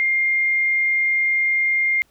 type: tone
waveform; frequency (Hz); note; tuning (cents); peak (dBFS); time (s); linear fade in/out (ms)
sine; 2115; C7; +18; -16; 0-2.02; 0
effects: pink hiss -61 dBFS RMS until 2.1 s